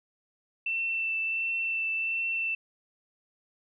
sine tone with vibrato, 2676 Hz, E7, 25 cents sharp, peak -27 dBFS, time 0.66-2.55 s, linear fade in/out 5 ms, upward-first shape triangle, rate 1.4 Hz, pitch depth 16 cents each way, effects none

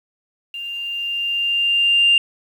sine tone with level ramp, 2794 Hz, F7, in tune, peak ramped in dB -27 to -9 dBFS, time 0.54-2.18 s, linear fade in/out 2 ms, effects tanh soft clip ceiling -6 dBFS + 8-bit

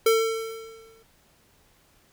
square tone with exponential decay, 448.9 Hz, A4, 35 cents sharp, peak -16 dBFS, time 0.06-1.03 s, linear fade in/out 5 ms, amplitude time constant 210 ms, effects pink hiss -61 dBFS RMS until 2.12 s

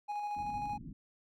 triangle tone with tremolo, 829 Hz, G#5, 3 cents flat, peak -32 dBFS, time 0.08-0.78 s, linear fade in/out 20 ms, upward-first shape square, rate 13 Hz, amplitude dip 25%
white low-pass noise, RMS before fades -47 dBFS, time 0.36-0.93 s, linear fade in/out 5 ms, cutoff 280 Hz, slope 48 dB/octave
effects none

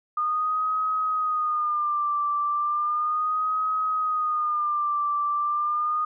sine tone with vibrato, 1218 Hz, D#6, 37 cents flat, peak -22 dBFS, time 0.17-6.05 s, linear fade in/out 5 ms, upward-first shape sine, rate 0.35 Hz, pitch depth 68 cents each way, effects none

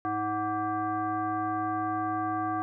sine tone with frequency modulation, 740 Hz, F#5, in tune, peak -27 dBFS, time 0.05-2.62 s, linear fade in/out 0 ms, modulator 422 Hz, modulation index 1.3, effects none

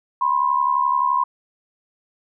sine tone pair together, 987.8 / 1059.4 Hz, B5 / C6, 0 / +21 cents, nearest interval minor second, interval 121 cents, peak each -19 dBFS, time 0.21-1.24 s, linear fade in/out 5 ms, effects none

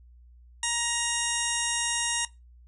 harmonic tone with a mistuned harmonic, 942 Hz, A#5, 18 cents sharp, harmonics 1 / 2 / 3 / 4 / 6 / 7 / 8 / 9 / 10, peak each -35 / -35 / -35 / -35 / -35 / -35 / -35 / -35 / -35 dBFS, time 0.63-2.25 s, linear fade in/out 2 ms, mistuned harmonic 9, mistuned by -29 cents, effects noise-tail reverb RT60 0.2 s tail -17 dB re dry + added 60 Hz sine -50 dBFS peak until 2.67 s

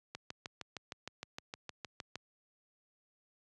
click train, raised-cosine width 0.2 ms, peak -24 dBFS, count 14, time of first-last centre 0.15-2.156 s, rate 6.48 Hz, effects high-pass 80 Hz 12 dB/octave + resampled to 24000 Hz

